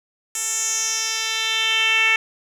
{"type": "tone with band-pass filter sweep", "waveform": "10% pulse", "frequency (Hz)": 444.6, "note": "A4", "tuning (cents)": 18, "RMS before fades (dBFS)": -21, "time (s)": [0.35, 2.16], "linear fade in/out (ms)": 2, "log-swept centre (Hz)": [8400, 2400], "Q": 3.5, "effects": []}